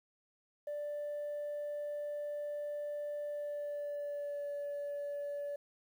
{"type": "tone with pitch glide", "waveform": "sine", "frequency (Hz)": [587.3, 575.2], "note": ["D5", "D5"], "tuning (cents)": [0, -36], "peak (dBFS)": -35, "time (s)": [0.67, 5.56], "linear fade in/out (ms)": 5, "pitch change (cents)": -36, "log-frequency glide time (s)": [3.27, 4.49], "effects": ["tanh soft clip ceiling -35 dBFS", "11-bit"]}